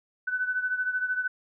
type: beating tone pair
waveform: sine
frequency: 1500 / 1513 Hz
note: F#6 / F#6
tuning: +23 / +38 cents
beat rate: 13 Hz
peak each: -27 / -32 dBFS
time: 0.27-1.28 s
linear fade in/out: 10 ms
effects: none